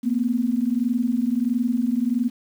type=tone pair together; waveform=sine; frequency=230.5 / 252 Hz; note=A#3 / B3; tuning=-19 / +35 cents; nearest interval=major second; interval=154 cents; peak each=-22 dBFS; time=0.03-2.3 s; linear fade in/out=20 ms; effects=8-bit